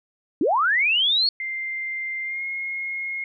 sine linear sweep, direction up, 250 to 4435 Hz, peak -17 dBFS, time 0.41-1.29 s, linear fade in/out 2 ms
sine tone with pitch glide, 2093 to 2153 Hz, C7 to C7, 0 to +49 cents, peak -26 dBFS, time 1.4-3.24 s, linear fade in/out 2 ms, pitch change +49 cents, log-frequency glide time 2.24-2.44 s
effects none

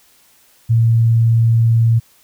sine tone, 114.8 Hz, A#2, 26 cents flat, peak -9 dBFS, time 0.69-2 s, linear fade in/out 20 ms, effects white hiss -52 dBFS RMS until 2.23 s

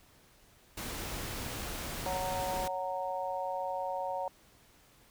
pink noise, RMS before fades -39 dBFS, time 0.77-2.68 s, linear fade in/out 5 ms
harmonic tone, 185 Hz, F#3, in tune, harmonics 3 / 4 / 5, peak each -37 / -37 / -37 dBFS, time 2.06-4.28 s, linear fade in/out 0 ms
effects pink hiss -62 dBFS RMS until 5.1 s

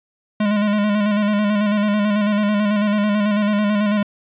square tone with vibrato, 207.7 Hz, G#3, in tune, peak -16 dBFS, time 0.4-4.03 s, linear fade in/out 5 ms, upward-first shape square, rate 9.1 Hz, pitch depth 34 cents each way, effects resampled to 8000 Hz + 9-bit

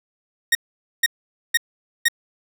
sawtooth tone bursts, 1864.7 Hz, A#6, in tune, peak -10 dBFS, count 4, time 0.52-2.084 s, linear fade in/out 5 ms, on 31 ms, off 480 ms, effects none

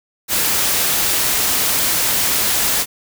white noise, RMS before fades -17 dBFS, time 0.28-2.86 s, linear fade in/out 50 ms, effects none

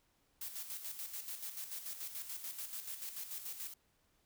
blue noise with tremolo, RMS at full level -43 dBFS, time 0.41-3.74 s, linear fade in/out 5 ms, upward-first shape square, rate 6.9 Hz, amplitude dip 55%, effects pink hiss -75 dBFS RMS until 4.25 s

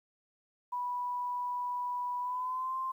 sine tone with pitch glide, 983 to 1047.5 Hz, B5 to C6, -8 to +2 cents, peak -32 dBFS, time 0.72-2.92 s, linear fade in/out 10 ms, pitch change +110 cents, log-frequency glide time 2.2-2.76 s, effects 11-bit

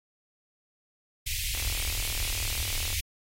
pink band-stop noise, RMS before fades -31 dBFS, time 1.26-3.01 s, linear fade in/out 10 ms, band 100 to 2100 Hz, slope 48 dB/octave
click train, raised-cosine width 0.5 ms, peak -27 dBFS, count 56, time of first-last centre 1.55-2.928 s, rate 39.9 Hz
effects AAC 48 kbps

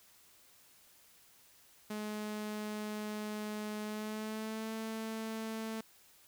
sawtooth tone with pitch glide, 211.9 to 221.8 Hz, G#3 to A3, +35 to +14 cents, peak -34 dBFS, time 1.9-5.81 s, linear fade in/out 5 ms, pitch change +79 cents, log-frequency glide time 3.83-4.73 s, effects white hiss -63 dBFS RMS until 6.27 s

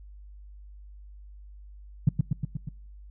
sine tone with echo, 142.3 Hz, C#3, 46 cents sharp, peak -14 dBFS, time 2.07-2.09 s, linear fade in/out 5 ms, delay 120 ms, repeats 5, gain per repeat -3 dB, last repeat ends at 2.69 s, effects noise-tail reverb RT60 0.6 s tail -26 dB re dry + added 50 Hz sine -44 dBFS peak until 3.1 s

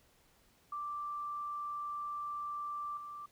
sine tone with level steps, 1174.7 Hz, D6, in tune, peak -37 / -43 dBFS, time 0.72-3.26 s, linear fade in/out 5 ms, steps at 2.97 s, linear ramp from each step 2 ms, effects pink hiss -68 dBFS RMS until 3.31 s

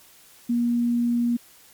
sine tone, 238.2 Hz, A#3, 38 cents sharp, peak -19 dBFS, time 0.49-1.37 s, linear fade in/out 10 ms, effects white hiss -52 dBFS RMS until 1.73 s + MP3 96 kbps

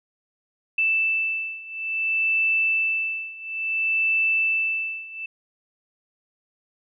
sine beating tone pair, 2646 / 2646.58 Hz, E7 / E7, +6 / +6 cents, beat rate 0.58 Hz, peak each -25 / -23 dBFS, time 0.78-5.26 s, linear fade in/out 5 ms, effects none

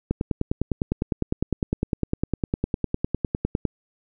click train, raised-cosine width 3 ms, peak -9 dBFS, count 36, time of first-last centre 0.11-3.653 s, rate 9.88 Hz, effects none

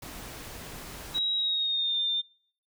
pink noise, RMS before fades -42 dBFS, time 0.02-1.19 s, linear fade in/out 5 ms
sine tone with pitch glide, 3839 to 3603 Hz, B7 to A7, -50 to +40 cents, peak -25 dBFS, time 1.14-2.22 s, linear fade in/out 20 ms, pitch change -110 cents, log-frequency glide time 1.36-1.98 s
effects noise-tail reverb RT60 0.6 s tail -24 dB re dry

